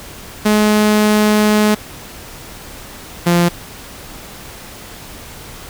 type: tone pair in turn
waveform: sawtooth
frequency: 211.8 / 173.15 Hz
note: G#3 / F3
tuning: +34 / -15 cents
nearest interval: minor third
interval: 349 cents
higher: first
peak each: -6 dBFS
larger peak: neither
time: 0.45-1.75 / 3.26-3.49 s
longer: first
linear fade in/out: 10 ms
effects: pink hiss -34 dBFS RMS until 5.69 s